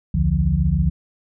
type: tone cluster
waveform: sine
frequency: 63.4 / 78.4 / 146.5 / 173.6 Hz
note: B1 / D#2 / D3 / F3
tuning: +46 / +14 / -4 / -10 cents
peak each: -21 dBFS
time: 0.14-0.9 s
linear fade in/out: 5 ms
effects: none